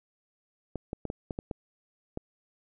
clicks, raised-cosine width 2 ms, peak -20 dBFS, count 8, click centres 0.757 / 0.931 / 1.053 / 1.101 / 1.308 / 1.389 / 1.512 / 2.174 s, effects none

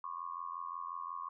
sine tone with amplitude modulation, 1094 Hz, C#6, 23 cents flat, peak -35 dBFS, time 0.04-1.29 s, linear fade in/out 2 ms, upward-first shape sine, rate 85.6 Hz, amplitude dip 100%, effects none

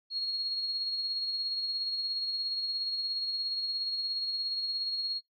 sine tone with tremolo, 4296 Hz, C8, 45 cents sharp, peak -29 dBFS, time 0.1-5.21 s, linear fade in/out 50 ms, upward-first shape sine, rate 17 Hz, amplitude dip 35%, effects noise-tail reverb RT60 0.2 s tail -23 dB re dry + AAC 32 kbps

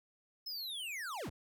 square linear sweep, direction down, 5260 to 32.7 Hz, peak -40 dBFS, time 0.46-1.3 s, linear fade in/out 10 ms, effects none

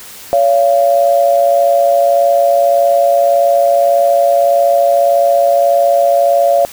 sine tone pair together, 564.3 / 686 Hz, C#5 / F5, +31 / -31 cents, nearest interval minor third, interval 338 cents, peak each -10 dBFS, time 0.33-6.65 s, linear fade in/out 0 ms, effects white hiss -33 dBFS RMS until 6.72 s

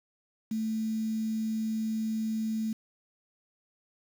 sine tone with quantisation, 220 Hz, A3, in tune, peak -28 dBFS, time 0.51-2.73 s, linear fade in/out 5 ms, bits 8, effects none

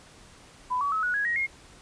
sine tone with pitch steps, 1000 / 1135.5 / 1289.4 / 1464.1 / 1662.5 / 1887.7 / 2144 Hz, B5 / C#6 / E6 / F#6 / G#6 / A#6 / C7, +21 / +41 / -39 / -19 / +1 / +21 / +42 cents, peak -24 dBFS, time 0.7-1.47 s, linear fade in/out 20 ms, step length 110 ms, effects pink hiss -52 dBFS RMS until 1.81 s + resampled to 22050 Hz

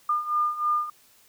sine beating tone pair, 1206 / 1209.2 Hz, D6 / D#6, +46 / -50 cents, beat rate 3.2 Hz, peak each -28 / -24 dBFS, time 0.09-0.9 s, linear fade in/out 5 ms, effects white hiss -58 dBFS RMS until 1.28 s

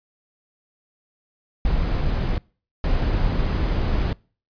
brown noise bursts at uneven times, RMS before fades -21 dBFS, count 2, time 1.65-2.38 / 2.84-4.13 s, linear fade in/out 2 ms, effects noise-tail reverb RT60 0.4 s tail -25 dB re dry + resampled to 11025 Hz

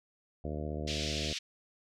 harmonic tone, 75.6 Hz, D#2, 49 cents flat, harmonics 1 / 2 / 3 / 4 / 5 / 6 / 7 / 8 / 9, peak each -38 / -41 / -43 / -44 / -45 / -46 / -46 / -47 / -48 dBFS, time 0.44-1.33 s, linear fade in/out 5 ms
pink band-pass noise, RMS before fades -38 dBFS, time 0.87-1.39 s, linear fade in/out 10 ms, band 2600 to 5600 Hz, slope 24 dB/octave
effects none

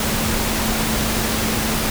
sine tone in noise, 220 Hz, A3, in tune, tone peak -25 dBFS, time 0-1.9 s, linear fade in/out 2 ms, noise pink, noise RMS -21 dBFS, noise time 0-1.9 s, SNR -7 dB, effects none

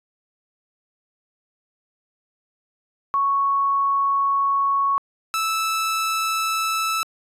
sine / sawtooth tone pair in turn, 1108.7 / 1313.9 Hz, C#6 / E6, 0 / -6 cents, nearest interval minor third, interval 294 cents, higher second, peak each -17 dBFS, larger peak neither, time 3.14-4.98 / 5.34-7.03 s, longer first, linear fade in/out 0 ms, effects resampled to 32000 Hz

